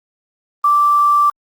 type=tone with quantisation; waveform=sine; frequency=1170 Hz; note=D6; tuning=7 cents flat; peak=-9 dBFS; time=0.64-1.3 s; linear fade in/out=5 ms; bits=6; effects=Opus 32 kbps